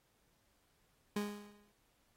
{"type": "tone with exponential decay", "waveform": "30% pulse", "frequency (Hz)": 206.3, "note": "G#3", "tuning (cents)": -11, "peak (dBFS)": -30, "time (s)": [1.16, 1.72], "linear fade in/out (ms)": 5, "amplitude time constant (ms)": 120, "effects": ["pink hiss -75 dBFS RMS until 2.16 s", "AAC 48 kbps"]}